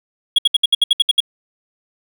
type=tone bursts; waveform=triangle; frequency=3324 Hz; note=G#7; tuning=1 cent sharp; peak=-7 dBFS; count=10; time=0.36-1.204 s; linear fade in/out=5 ms; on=25 ms; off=66 ms; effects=none